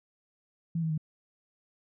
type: tone with pitch steps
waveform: sine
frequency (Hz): 165.9 / 160.53 / 155.33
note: E3 / E3 / D#3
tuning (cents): +11 / -46 / -3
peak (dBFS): -27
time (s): 0.75-0.978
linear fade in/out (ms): 5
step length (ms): 76
effects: none

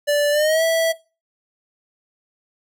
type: tone with pitch glide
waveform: square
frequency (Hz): 584 to 655.5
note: D5 to E5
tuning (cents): -10 to -10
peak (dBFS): -16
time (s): 0.07-0.93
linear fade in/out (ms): 20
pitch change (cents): +200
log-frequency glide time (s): 0.31-0.63
effects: noise-tail reverb RT60 0.3 s tail -20 dB re dry

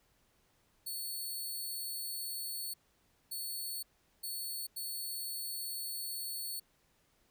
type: tone bursts at uneven times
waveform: 5% pulse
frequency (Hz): 4422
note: C#8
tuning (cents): -5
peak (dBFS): -31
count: 4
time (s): 0.86-2.74 / 3.31-3.83 / 4.23-4.67 / 4.76-6.6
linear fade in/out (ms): 10
effects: pink hiss -72 dBFS RMS until 7.3 s

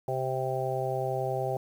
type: harmonic tone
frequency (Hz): 130.81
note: C3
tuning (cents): 0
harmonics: 1 / 3 / 4 / 5 / 6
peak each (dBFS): -34 / -34 / -34 / -34 / -34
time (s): 0.08-1.57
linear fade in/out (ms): 2
effects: 9-bit

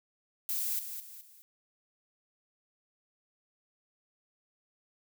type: noise with echo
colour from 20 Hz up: violet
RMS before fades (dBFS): -33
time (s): 0.49-0.79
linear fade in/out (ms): 0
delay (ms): 210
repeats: 3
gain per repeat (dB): -8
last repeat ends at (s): 1.42
effects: none

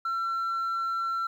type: tone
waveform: sine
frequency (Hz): 1352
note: E6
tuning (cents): +43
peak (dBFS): -24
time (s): 0.05-1.27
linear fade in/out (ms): 5
effects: tanh soft clip ceiling -26 dBFS + 10-bit

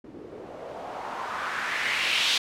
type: noise with low-pass filter sweep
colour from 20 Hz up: blue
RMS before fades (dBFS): -30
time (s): 0.04-2.38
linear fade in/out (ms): 5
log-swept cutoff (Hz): 290 to 3600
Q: 2.4
effects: none

